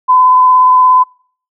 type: tone with vibrato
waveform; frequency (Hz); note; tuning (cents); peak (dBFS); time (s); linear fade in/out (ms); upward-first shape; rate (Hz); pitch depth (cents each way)
sine; 1013; B5; +44; -4; 0.08-1.04; 20; square; 17; 9
effects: noise-tail reverb RT60 0.5 s tail -26 dB re dry